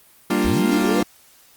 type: chord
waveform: 40% pulse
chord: G minor seventh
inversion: none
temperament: equal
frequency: 196 / 233.1 / 293.7 / 349.2 Hz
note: G3 / Bb3 / D4 / F4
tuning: 0 / 0 / 0 / 0 cents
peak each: -22 dBFS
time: 0.3-1.03 s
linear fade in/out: 5 ms
type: linear sweep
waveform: sine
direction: up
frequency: 38.89 to 514 Hz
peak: -22 dBFS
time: 0.44-1.01 s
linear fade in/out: 10 ms
effects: white hiss -52 dBFS RMS until 1.56 s + Opus 32 kbps